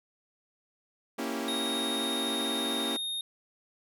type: chord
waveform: sawtooth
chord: A# diminished seventh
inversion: none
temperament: equal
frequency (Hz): 233.1 / 277.2 / 329.6 / 392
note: A#3 / C#4 / E4 / G4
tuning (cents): 0 / 0 / 0 / 0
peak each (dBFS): -32 / -32 / -35 / -35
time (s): 1.18-2.97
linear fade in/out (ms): 10
type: tone with pitch glide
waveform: square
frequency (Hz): 3729 to 3699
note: A#7 to A#7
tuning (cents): 0 to -14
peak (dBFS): -32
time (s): 1.48-3.21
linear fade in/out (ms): 2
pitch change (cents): -14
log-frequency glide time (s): 1.59-2.96
effects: none